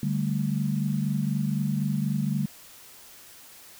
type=chord; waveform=sine; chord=D suspended fourth; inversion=none; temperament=equal; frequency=146.83 / 196 / 220 Hz; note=D3 / G3 / A3; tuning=0 / 0 / 0 cents; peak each=-27 / -28 / -30 dBFS; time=0.03-2.46 s; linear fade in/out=2 ms; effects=white hiss -49 dBFS RMS until 3.79 s